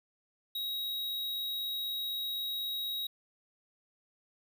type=tone; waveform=square; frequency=3813 Hz; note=A#7; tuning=38 cents sharp; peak=-34 dBFS; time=0.55-3.07 s; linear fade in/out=5 ms; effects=none